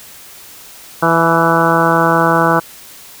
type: harmonic tone with a mistuned harmonic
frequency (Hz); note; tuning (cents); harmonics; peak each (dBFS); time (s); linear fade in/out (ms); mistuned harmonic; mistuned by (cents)
165.4; E3; +6; 1 / 2 / 3 / 4 / 5 / 6 / 7 / 8 / 9; -18 / -18 / -18 / -18 / -18 / -18 / -18 / -18 / -18; 1.02-2.6; 10; 5; +30
effects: white hiss -37 dBFS RMS until 3.2 s

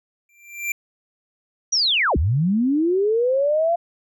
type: tone with exponential growth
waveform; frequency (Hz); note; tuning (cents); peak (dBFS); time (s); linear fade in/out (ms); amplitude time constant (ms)
square; 2360; D7; +8; -20; 0.29-0.72; 2; 93
type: linear two-way sweep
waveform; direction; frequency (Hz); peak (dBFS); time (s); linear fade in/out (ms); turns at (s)
sine; down then up; 5920 to 61.4 to 695; -16; 1.72-3.76; 10; 2.17
effects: none

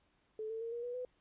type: tone with pitch steps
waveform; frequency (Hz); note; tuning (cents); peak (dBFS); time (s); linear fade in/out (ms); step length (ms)
sine; 434.7 / 447.2 / 460 / 473.2 / 486.8 / 500.8; A4 / A4 / A#4 / A#4 / B4 / B4; -21 / +28 / -23 / +26 / -25 / +24; -38; 0.39-1.05; 2; 110
effects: pink hiss -74 dBFS RMS until 1.2 s + resampled to 8000 Hz

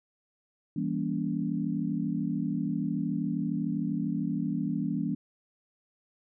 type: chord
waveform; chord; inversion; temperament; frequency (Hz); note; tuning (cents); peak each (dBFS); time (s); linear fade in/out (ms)
sine; E diminished seventh; none; just; 164.81 / 197.78 / 237.3 / 284.8; E3 / G3 / Bb3 / Db4; 0 / +16 / +31 / +47; -33; 0.76-5.15; 5
effects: none

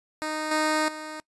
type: tone with level steps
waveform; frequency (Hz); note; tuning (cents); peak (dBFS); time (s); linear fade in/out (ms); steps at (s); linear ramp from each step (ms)
10% pulse; 309.2; D#4; -11; -20 / -14 / -27; 0.22-1.2; 0; 0.51 / 0.88; 5
effects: noise-tail reverb RT60 0.1 s tail -23 dB re dry + resampled to 24000 Hz

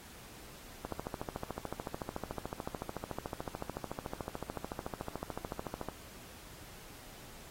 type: click train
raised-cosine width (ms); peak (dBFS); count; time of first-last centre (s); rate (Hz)
1; -23; 70; 0.85-5.886; 13.7
effects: pink hiss -53 dBFS RMS until 7.5 s + AAC 48 kbps

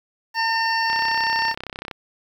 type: harmonic tone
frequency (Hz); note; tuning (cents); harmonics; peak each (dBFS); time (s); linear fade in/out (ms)
906; A#5; -50; 1 / 2 / 3 / 5 / 6; -22 / -23 / -31 / -29 / -30; 0.34-1.55; 50
type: click train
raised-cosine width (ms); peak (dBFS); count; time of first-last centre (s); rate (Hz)
0.3; -15; 34; 0.9-1.912; 32.6
effects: 8-bit

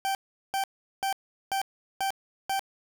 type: tone bursts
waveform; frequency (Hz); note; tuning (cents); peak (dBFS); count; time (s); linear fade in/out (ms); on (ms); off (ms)
40% pulse; 779; G5; -11; -25; 6; 0.05-2.594; 0; 99; 390
effects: none

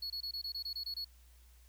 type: tone bursts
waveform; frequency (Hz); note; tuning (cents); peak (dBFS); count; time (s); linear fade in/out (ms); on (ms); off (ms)
triangle; 4369; C#8; -26; -36; 10; 0.02-1.046; 5; 81; 24
effects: added 60 Hz sine -58 dBFS peak until 1.68 s + white hiss -68 dBFS RMS until 1.68 s

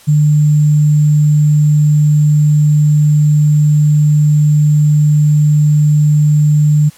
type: tone with sample-and-hold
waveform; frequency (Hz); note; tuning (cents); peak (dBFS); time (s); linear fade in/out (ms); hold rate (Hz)
sine; 150; D3; +37; -6; 0.07-6.9; 20; 7350
effects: white hiss -42 dBFS RMS until 6.97 s + low-pass 12000 Hz 12 dB/octave

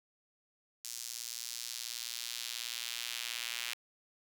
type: tone with high-pass filter sweep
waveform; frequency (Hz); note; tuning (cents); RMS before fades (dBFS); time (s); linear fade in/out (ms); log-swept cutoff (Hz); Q
square; 59.3; A#1; +30; -41; 0.84-3.74; 5; 6000 to 2600; 1.4
effects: 10-bit

